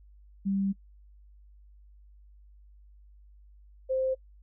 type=tone pair in turn; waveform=sine; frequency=196 / 523.3 Hz; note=G3 / C5; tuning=0 / 0 cents; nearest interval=octave + perfect fourth; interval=1700 cents; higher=second; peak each=-25 dBFS; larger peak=neither; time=0.45-0.73 / 3.89-4.15 s; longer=first; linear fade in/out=20 ms; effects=noise-tail reverb RT60 0.1 s tail -24 dB re dry + added 50 Hz sine -52 dBFS peak until 4.42 s